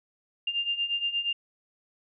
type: beating tone pair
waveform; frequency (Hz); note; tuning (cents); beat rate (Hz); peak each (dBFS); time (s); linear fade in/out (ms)
sine; 2794 / 2802.5; F7 / F7; 0 / +5; 8.5; -32 / -28; 0.47-1.33; 5
effects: none